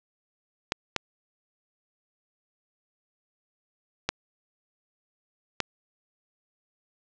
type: clicks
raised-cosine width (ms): 0.2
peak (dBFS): -7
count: 4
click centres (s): 0.721 / 0.963 / 4.09 / 5.603
effects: low-pass 7000 Hz 12 dB/octave + 8-bit